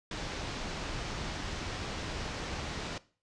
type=low-pass noise; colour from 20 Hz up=pink; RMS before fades=-38 dBFS; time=0.11-2.98 s; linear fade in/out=2 ms; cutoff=6100 Hz; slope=24 dB/octave; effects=noise-tail reverb RT60 0.4 s tail -19 dB re dry + resampled to 22050 Hz